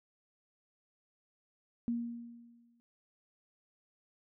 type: tone with exponential decay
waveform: sine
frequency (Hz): 235.6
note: A#3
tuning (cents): +19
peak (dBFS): -29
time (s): 1.88-2.8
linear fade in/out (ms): 0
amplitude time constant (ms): 200
effects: none